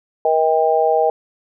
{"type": "harmonic tone", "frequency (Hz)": 158.9, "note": "D#3", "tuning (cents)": 37, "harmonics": [3, 4, 5], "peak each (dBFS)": [-17, -17, -17], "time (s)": [0.25, 1.1], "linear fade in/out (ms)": 2, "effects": []}